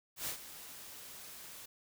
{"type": "noise with ADSR envelope", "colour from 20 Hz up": "white", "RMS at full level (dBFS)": -37, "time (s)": [0.16, 1.66], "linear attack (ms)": 110, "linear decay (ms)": 99, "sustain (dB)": -13, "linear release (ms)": 8, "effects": []}